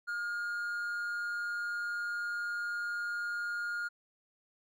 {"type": "tone with amplitude modulation", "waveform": "triangle", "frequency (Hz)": 1422, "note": "F6", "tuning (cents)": 31, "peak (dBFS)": -30, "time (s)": [0.07, 3.89], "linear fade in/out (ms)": 20, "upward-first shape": "sine", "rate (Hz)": 188, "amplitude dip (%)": 35, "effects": []}